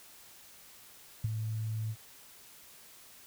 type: tone with ADSR envelope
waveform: sine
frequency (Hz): 110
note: A2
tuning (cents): 0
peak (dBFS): -25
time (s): 1.24-1.96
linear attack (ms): 6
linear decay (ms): 22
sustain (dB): -7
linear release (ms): 57
effects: white hiss -55 dBFS RMS until 3.26 s